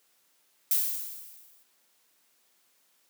violet noise with exponential decay, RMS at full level -23 dBFS, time 0.71-1.63 s, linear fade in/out 2 ms, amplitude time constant 200 ms, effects white hiss -68 dBFS RMS until 3.09 s + high-pass 200 Hz 12 dB/octave

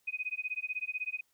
sine tone with tremolo, 2503 Hz, D#7, 10 cents sharp, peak -30 dBFS, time 0.07-1.21 s, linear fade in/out 10 ms, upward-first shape sine, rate 16 Hz, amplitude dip 100%, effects white hiss -74 dBFS RMS until 1.33 s

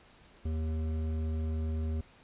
triangle tone with hard clipping, 79 Hz, D#2, 27 cents sharp, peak -32 dBFS, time 0.45-2.01 s, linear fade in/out 5 ms, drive 15 dB, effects pink hiss -59 dBFS RMS until 2.23 s + resampled to 8000 Hz

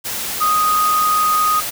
sine tone in noise, 1244.5 Hz, D#6, in tune, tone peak -13 dBFS, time 0.4-1.61 s, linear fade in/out 20 ms, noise white, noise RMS -24 dBFS, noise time 0.04-1.71 s, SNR +8 dB, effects none

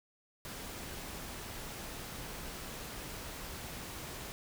pink noise, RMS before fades -44 dBFS, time 0.45-4.32 s, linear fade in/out 0 ms, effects none

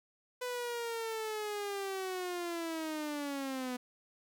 sawtooth linear sweep, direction down, 500 to 246.9 Hz, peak -32 dBFS, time 0.41-3.77 s, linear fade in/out 10 ms, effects none

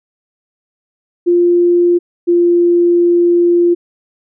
sine tone pair in turn, 349.2 / 347 Hz, F4 / F4, 0 / -11 cents, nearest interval unison, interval 11 cents, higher first, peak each -7 dBFS, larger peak neither, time 1.26-1.99 / 2.27-3.75 s, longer second, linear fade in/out 20 ms, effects none

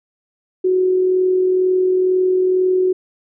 sine tone with amplitude modulation, 370 Hz, F#4, in tune, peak -11 dBFS, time 0.64-2.93 s, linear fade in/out 10 ms, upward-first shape sine, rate 42.1 Hz, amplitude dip 30%, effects none

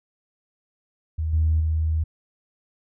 sine tone with level steps, 79.2 Hz, D#2, 31 cents sharp, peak -22 / -16 / -19 dBFS, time 1.18-2.04 s, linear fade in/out 10 ms, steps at 1.33 / 1.6 s, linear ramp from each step 5 ms, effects tanh soft clip ceiling -12 dBFS

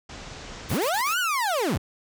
pink low-pass noise, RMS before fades -40 dBFS, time 0.09-0.75 s, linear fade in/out 5 ms, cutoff 7300 Hz, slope 48 dB/octave
white noise bursts, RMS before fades -36 dBFS, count 4, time 0.69-1.143 s, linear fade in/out 10 ms, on 87 ms, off 35 ms
30% pulse linear two-way sweep, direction up then down, 46.25 to 1518 to 46.25 Hz, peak -20 dBFS, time 0.7-1.78 s, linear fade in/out 10 ms, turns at 1.19 s
effects none

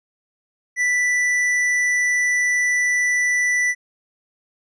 triangle tone with hard clipping, 1975.5 Hz, B6, in tune, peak -18 dBFS, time 0.76-3.75 s, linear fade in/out 50 ms, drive 11 dB, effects none

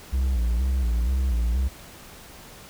triangle tone with vibrato, 61.5 Hz, B1, 7 cents flat, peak -18 dBFS, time 0.12-1.69 s, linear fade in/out 20 ms, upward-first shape square, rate 2.1 Hz, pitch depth 100 cents each way, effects pink hiss -45 dBFS RMS until 2.69 s

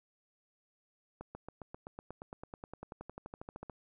accelerating click train, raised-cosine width 1 ms, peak -30 dBFS, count 26, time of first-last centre 1.21-3.697 s, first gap 140 ms, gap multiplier 0.97, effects none

